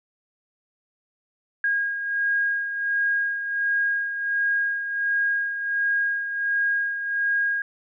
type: beating tone pair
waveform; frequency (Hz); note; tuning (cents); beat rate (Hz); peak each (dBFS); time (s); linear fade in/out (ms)
sine; 1631 / 1632.4; G#6 / G#6; -32 / -30; 1.4; -22 / -30; 1.64-7.62; 2
effects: none